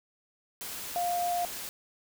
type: tone in noise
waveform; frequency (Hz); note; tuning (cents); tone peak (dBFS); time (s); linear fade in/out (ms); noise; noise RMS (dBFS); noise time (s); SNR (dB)
sine; 703; F5; +11; -27; 0.96-1.45; 0; white; -39; 0.61-1.69; +9
effects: none